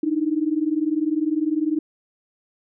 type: tone pair together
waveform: sine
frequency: 299.8 / 319.8 Hz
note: D4 / D#4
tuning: +36 / +48 cents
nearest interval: minor second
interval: 112 cents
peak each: -22 dBFS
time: 0.03-1.79 s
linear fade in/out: 5 ms
effects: none